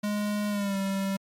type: tone with pitch glide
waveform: square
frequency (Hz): 207.7 to 194.91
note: G#3 to G3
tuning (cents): 0 to -10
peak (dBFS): -27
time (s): 0.03-1.17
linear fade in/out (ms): 10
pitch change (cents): -110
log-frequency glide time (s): 0.49-0.77
effects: MP3 64 kbps